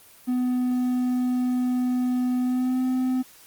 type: tone with pitch glide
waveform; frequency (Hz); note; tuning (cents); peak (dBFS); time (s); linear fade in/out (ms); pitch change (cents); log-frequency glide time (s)
triangle; 250 to 256; B3 to C4; +21 to -38; -19; 0.27-3.23; 20; +41; 2.4-2.8
effects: white hiss -51 dBFS RMS until 3.46 s + Opus 24 kbps